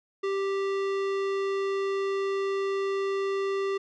sine tone with tanh clipping, 392 Hz, G4, in tune, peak -28 dBFS, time 0.23-3.78 s, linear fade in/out 10 ms, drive 18 dB, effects none

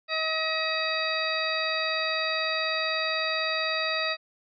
harmonic tone with a mistuned harmonic, 636 Hz, D#5, 38 cents sharp, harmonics 1 / 2 / 3 / 4 / 6 / 7, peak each -32 / -33 / -32 / -32 / -33 / -33 dBFS, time 0.08-4.17 s, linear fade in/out 50 ms, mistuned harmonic 7, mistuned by +81 cents, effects none

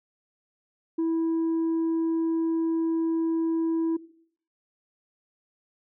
sine tone, 327.6 Hz, E4, 11 cents flat, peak -20 dBFS, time 0.98-3.97 s, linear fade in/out 10 ms, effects noise-tail reverb RT60 0.6 s tail -19 dB re dry + tanh soft clip ceiling -22 dBFS

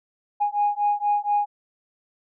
sine beating tone pair, 823 / 827.2 Hz, G#5 / G#5, -16 / -7 cents, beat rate 4.2 Hz, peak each -22 dBFS, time 0.4-1.46 s, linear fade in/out 20 ms, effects tanh soft clip ceiling -13 dBFS

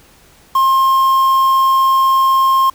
triangle tone with quantisation, 1064 Hz, C6, 29 cents sharp, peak -7 dBFS, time 0.55-2.7 s, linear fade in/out 5 ms, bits 5, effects pink hiss -47 dBFS RMS until 2.74 s

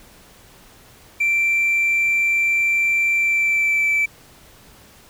triangle tone with pitch glide, 2349 to 2321 Hz, D7 to D7, 0 to -21 cents, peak -13 dBFS, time 1.2-4.06 s, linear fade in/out 10 ms, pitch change -21 cents, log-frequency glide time 3.14-3.89 s, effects tanh soft clip ceiling -11 dBFS + pink hiss -48 dBFS RMS until 5.09 s

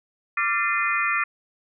sine tone cluster, 1168 / 1382 / 1789 / 2066 / 2455 Hz, D6 / F6 / A6 / C7 / D#7, -10 / -19 / +28 / -22 / -24 cents, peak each -27 dBFS, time 0.37-1.24 s, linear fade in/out 5 ms, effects none

